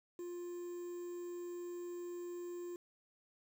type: tone with quantisation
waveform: triangle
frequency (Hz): 350.7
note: F4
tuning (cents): +7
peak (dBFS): -40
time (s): 0.19-2.76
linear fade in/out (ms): 2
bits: 10
effects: none